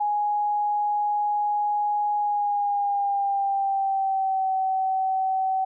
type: tone with pitch glide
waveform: sine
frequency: 830.6 to 761.7 Hz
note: G#5 to G5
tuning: 0 to -50 cents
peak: -21 dBFS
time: 0-5.65 s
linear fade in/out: 10 ms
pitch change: -150 cents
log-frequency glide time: 2.17-4.5 s
effects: none